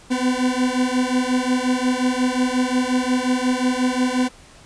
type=beating tone pair; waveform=40% pulse; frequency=250 / 255.6 Hz; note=B3 / C4; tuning=+21 / -40 cents; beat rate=5.6 Hz; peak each=-20 dBFS; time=0.1-4.29 s; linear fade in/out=20 ms; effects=pink hiss -47 dBFS RMS until 4.65 s + resampled to 22050 Hz